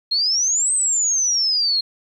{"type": "exponential two-way sweep", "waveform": "sine", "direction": "up then down", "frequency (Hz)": [4186, 8372, 4186], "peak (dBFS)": -16, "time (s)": [0.11, 1.81], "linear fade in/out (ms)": 10, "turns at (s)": 0.73, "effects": ["9-bit"]}